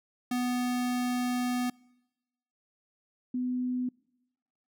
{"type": "tone pair in turn", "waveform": ["square", "sine"], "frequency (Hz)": [247.4, 250.6], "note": ["B3", "B3"], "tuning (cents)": [3, 25], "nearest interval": "unison", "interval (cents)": 22, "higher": "second", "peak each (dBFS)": [-28, -28], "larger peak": "neither", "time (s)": [[0.31, 1.7], [3.34, 3.89]], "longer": "first", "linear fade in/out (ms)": 5, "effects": ["noise-tail reverb RT60 1.0 s tail -26 dB re dry"]}